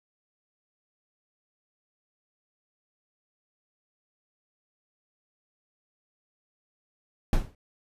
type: noise with exponential decay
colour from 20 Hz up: brown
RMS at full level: -18 dBFS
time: 7.33-7.55 s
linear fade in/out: 2 ms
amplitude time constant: 47 ms
effects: resampled to 32000 Hz